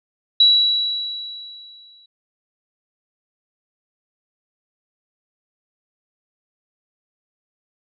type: tone with exponential decay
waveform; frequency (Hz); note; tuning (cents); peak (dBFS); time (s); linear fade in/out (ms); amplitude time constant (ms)
sine; 3914; B7; -16; -8; 0.4-2.06; 5; 360
effects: none